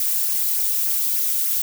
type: noise with flanger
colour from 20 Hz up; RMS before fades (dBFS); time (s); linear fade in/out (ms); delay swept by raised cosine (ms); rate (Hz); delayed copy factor
violet; -21; 0-1.62; 2; 0.24 to 2.74; 3.4; -0.55
effects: none